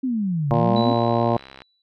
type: exponential two-way sweep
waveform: sine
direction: down then up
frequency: 270.2 to 137.1 to 270.2 Hz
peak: -20 dBFS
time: 0.03-0.93 s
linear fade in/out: 10 ms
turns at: 0.5 s
type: harmonic tone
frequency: 117.1 Hz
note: A#2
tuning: 8 cents sharp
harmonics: 1 / 2 / 3 / 4 / 5 / 6 / 7 / 8 / 9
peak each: -24 / -24 / -26 / -28 / -24 / -25 / -29 / -29 / -30 dBFS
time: 0.51-1.37 s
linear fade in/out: 0 ms
type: click train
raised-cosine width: 0.3 ms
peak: -24 dBFS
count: 73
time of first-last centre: 0.54-1.619 s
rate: 66.7 Hz
type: tone with exponential decay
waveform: sine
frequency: 3951 Hz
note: B7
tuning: in tune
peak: -28 dBFS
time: 0.76-1.82 s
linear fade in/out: 2 ms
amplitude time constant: 230 ms
effects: none